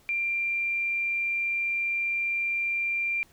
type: tone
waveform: sine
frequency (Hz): 2375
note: D7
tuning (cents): +19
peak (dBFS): -25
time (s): 0.09-3.23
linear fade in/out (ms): 0
effects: pink hiss -60 dBFS RMS until 3.32 s